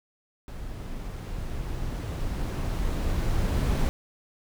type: noise with level ramp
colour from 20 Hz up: brown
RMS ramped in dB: -37 to -23 dBFS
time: 0.48-3.89 s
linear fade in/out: 0 ms
effects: none